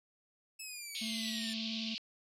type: exponential sweep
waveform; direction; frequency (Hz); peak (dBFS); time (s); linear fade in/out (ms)
10% pulse; down; 2624 to 1760; -34; 0.59-1.54; 10
type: band-pass noise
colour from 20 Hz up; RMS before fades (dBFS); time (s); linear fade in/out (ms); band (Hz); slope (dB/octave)
white; -41; 0.95-1.98; 0; 2600 to 4700; 48
type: tone with vibrato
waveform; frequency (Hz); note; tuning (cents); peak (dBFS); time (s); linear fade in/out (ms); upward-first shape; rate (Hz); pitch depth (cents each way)
triangle; 222.3; A3; +18; -37; 1.01-1.95; 10; sine; 19; 16
effects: low-pass 12000 Hz 12 dB/octave